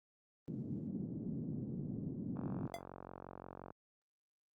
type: band-pass noise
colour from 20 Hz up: white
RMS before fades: -42 dBFS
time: 0.48-2.67 s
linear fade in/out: 0 ms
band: 120 to 260 Hz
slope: 24 dB/octave
type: click train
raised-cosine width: 1 ms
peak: -34 dBFS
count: 62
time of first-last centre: 2.37-3.705 s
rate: 45.7 Hz
type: tone with exponential decay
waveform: square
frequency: 684 Hz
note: F5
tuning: 36 cents flat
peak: -38 dBFS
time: 2.74-2.82 s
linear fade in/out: 1 ms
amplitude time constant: 17 ms
effects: high-pass 60 Hz 12 dB/octave + Opus 24 kbps